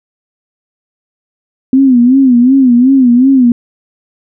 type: tone with vibrato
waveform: sine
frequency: 254.9 Hz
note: C4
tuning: 45 cents flat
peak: -3 dBFS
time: 1.73-3.52 s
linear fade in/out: 2 ms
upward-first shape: sine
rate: 2.7 Hz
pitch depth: 120 cents each way
effects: none